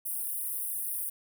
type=high-pass noise; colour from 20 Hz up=pink; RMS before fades=-34 dBFS; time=0.05-1.1 s; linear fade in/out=10 ms; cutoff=9200 Hz; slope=96 dB/octave; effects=none